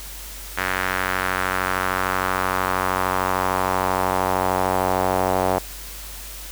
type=tone with band-pass filter sweep; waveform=sawtooth; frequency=93.1 Hz; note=F#2; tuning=11 cents sharp; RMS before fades=-22 dBFS; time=0.57-5.59 s; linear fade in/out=10 ms; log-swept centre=1700 to 720 Hz; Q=2; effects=added 49 Hz sine -37 dBFS peak until 6.51 s + white hiss -37 dBFS RMS until 6.51 s